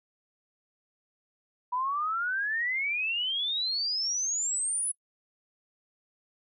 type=exponential sweep; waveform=sine; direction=up; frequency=974 to 10300 Hz; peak=-27 dBFS; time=1.72-4.92 s; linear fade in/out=10 ms; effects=noise-tail reverb RT60 0.1 s tail -25 dB re dry